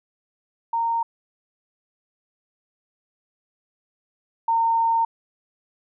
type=tone pair in turn; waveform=sine; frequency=923 / 914.5 Hz; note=A#5 / A#5; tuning=-17 / -33 cents; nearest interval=unison; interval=16 cents; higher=first; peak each=-20 / -17 dBFS; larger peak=second; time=0.73-1.03 / 4.48-5.05 s; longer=second; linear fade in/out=5 ms; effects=none